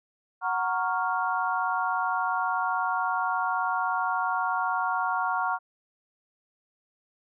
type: chord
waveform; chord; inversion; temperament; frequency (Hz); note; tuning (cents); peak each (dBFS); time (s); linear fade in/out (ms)
sine; Gb major seventh; none; equal; 740 / 932.3 / 1108.7 / 1396.9; Gb5 / Bb5 / Db6 / F6; 0 / 0 / 0 / 0; -30; 0.41-5.59; 50
effects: none